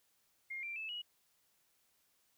sine tone with pitch steps, 2127 / 2360 / 2619 / 2906 Hz, C7 / D7 / E7 / F#7, +28 / +8 / -12 / -32 cents, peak -40 dBFS, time 0.5-1.02 s, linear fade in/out 10 ms, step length 130 ms, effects white hiss -75 dBFS RMS until 2.37 s

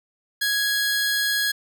sawtooth tone pair together, 1661.2 / 4210 Hz, G#6 / C8, 0 / +10 cents, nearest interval octave + major third, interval 1610 cents, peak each -18 / -24 dBFS, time 0.41-1.52 s, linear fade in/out 10 ms, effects none

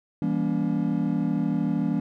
triangle chord, E diminished seventh, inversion none, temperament just, 164.81 / 197.78 / 237.3 / 284.8 Hz, E3 / G3 / Bb3 / Db4, 0 / +16 / +31 / +47 cents, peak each -26 dBFS, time 0.22-2 s, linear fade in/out 2 ms, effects none

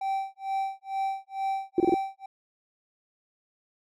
triangle tone with tremolo, 777 Hz, G5, 16 cents flat, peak -23 dBFS, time 0.01-2.26 s, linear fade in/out 5 ms, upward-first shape sine, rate 2.2 Hz, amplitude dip 100%
sine tone bursts, 350 Hz, F4, 4 cents sharp, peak -17 dBFS, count 4, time 1.78-1.942 s, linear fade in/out 2 ms, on 21 ms, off 26 ms
effects none

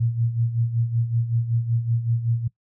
sine tone with tremolo, 116.54 Hz, A#2, in tune, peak -17 dBFS, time 0-2.48 s, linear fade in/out 10 ms, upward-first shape sine, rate 5.3 Hz, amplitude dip 70%, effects noise-tail reverb RT60 0.1 s tail -20 dB re dry

